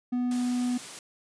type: tone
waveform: triangle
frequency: 246.9 Hz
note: B3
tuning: in tune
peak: -23 dBFS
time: 0.12-0.78 s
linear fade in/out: 10 ms
type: high-pass noise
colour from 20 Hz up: white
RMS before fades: -41 dBFS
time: 0.31-0.99 s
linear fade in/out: 2 ms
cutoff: 100 Hz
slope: 96 dB/octave
effects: resampled to 22050 Hz